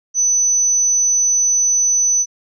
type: tone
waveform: sine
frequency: 6000 Hz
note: F#8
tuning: 23 cents sharp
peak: -12 dBFS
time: 0.14-2.26 s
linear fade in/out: 50 ms
effects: none